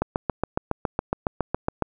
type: click train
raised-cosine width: 1 ms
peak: -8 dBFS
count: 14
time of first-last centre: 0.02-1.823 s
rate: 7.21 Hz
effects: none